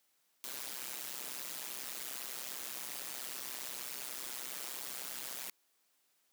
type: noise with amplitude modulation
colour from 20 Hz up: white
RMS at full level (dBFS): -39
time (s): 0.44-5.5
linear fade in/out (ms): 0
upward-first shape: sine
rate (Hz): 130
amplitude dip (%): 95
effects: white hiss -75 dBFS RMS until 6.32 s + high-pass 200 Hz 12 dB/octave